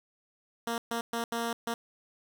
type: tone bursts at uneven times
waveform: 10% pulse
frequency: 232.5 Hz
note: A#3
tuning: 4 cents flat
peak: -22 dBFS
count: 5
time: 0.67-0.78 / 0.91-1.01 / 1.13-1.24 / 1.32-1.53 / 1.67-1.74 s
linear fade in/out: 2 ms
effects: none